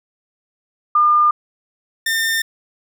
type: tone pair in turn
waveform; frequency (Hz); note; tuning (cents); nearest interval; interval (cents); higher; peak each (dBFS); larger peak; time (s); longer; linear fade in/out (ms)
sine / sawtooth; 1206 / 1807; D6 / A6; +46 / +46; perfect fifth; 700; second; -10 / -13; first; 0.95-1.31 / 2.06-2.42; neither; 5
effects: none